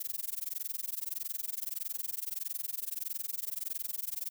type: noise with amplitude modulation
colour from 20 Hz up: violet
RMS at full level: -34 dBFS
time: 0-4.3 s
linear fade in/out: 10 ms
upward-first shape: sine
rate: 21.6 Hz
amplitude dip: 100%
effects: none